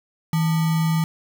sine tone with sample-and-hold, 161.3 Hz, E3, 37 cents flat, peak -17 dBFS, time 0.33-1.04 s, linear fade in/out 2 ms, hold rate 1050 Hz, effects none

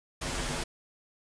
pink noise with comb filter, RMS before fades -33 dBFS, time 0.21-0.64 s, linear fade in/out 10 ms, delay 10 ms, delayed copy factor -0.7, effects resampled to 22050 Hz

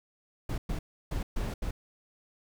brown noise bursts at uneven times, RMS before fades -32 dBFS, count 5, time 0.49-0.58 / 0.69-0.79 / 1.11-1.23 / 1.36-1.54 / 1.62-1.71 s, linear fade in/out 5 ms, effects none

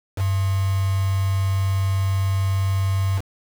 sine tone with quantisation, 96.5 Hz, G2, 27 cents flat, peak -18 dBFS, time 0.16-3.22 s, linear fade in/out 50 ms, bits 5, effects none

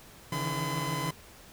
sawtooth tone cluster, 139.6 / 159.1 / 165.7 / 1015 Hz, C#3 / D#3 / E3 / B5, +13 / +39 / +9 / +47 cents, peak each -31 / -32 / -36 / -30 dBFS, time 0.32-1.11 s, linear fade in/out 5 ms, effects pink hiss -52 dBFS RMS until 1.52 s

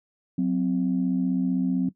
sine tone pair together, 183.9 / 259.6 Hz, F#3 / C4, -10 / -13 cents, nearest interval tritone, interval 597 cents, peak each -23 dBFS, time 0.38-1.89 s, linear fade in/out 5 ms, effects noise-tail reverb RT60 0.1 s tail -17 dB re dry + tanh soft clip ceiling -14 dBFS

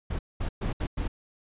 brown noise bursts at uneven times, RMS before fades -29 dBFS, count 5, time 0.1-0.19 / 0.4-0.49 / 0.61-0.73 / 0.8-0.87 / 0.97-1.08 s, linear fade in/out 10 ms, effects resampled to 8000 Hz

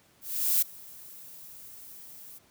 violet noise with ADSR envelope, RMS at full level -23 dBFS, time 0.21-2.39 s, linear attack 410 ms, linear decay 7 ms, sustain -24 dB, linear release 16 ms, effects pink hiss -62 dBFS RMS until 2.5 s + high-pass 80 Hz 12 dB/octave

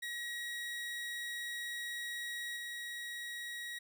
30% pulse tone with level steps, 1904 Hz, A#6, 36 cents sharp, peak -36 / -38 dBFS, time 0.02-3.79 s, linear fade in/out 10 ms, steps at 2.56 s, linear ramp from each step 10 ms, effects none

